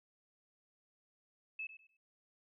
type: tone with echo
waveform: sine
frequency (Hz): 2607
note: E7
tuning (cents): -20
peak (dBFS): -39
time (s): 1.59-1.67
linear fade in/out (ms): 5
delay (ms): 100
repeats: 3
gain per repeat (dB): -12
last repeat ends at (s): 1.97
effects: none